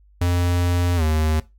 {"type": "tone with pitch glide", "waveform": "square", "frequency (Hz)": [88.1, 78.04], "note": ["F2", "D#2"], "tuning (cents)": [16, 6], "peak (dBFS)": -18, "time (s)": [0.21, 1.4], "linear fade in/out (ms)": 5, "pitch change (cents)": -210, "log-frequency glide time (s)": [0.96, 1.03], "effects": ["noise-tail reverb RT60 0.2 s tail -17 dB re dry", "added 50 Hz sine -50 dBFS peak until 1.58 s"]}